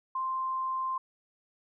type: tone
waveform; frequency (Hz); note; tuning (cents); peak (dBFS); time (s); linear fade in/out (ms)
sine; 1046.5; C6; 0; -29; 0.15-0.98; 5
effects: none